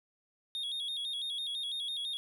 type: tone with vibrato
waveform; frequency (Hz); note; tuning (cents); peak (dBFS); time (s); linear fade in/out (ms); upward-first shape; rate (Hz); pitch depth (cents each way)
triangle; 3508; A7; -6; -33; 0.55-2.17; 0; square; 6; 83
effects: none